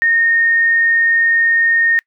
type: tone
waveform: sine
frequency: 1842 Hz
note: A#6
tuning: 21 cents flat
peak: -10 dBFS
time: 0.02-1.99 s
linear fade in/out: 0 ms
effects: noise-tail reverb RT60 0.1 s tail -26 dB re dry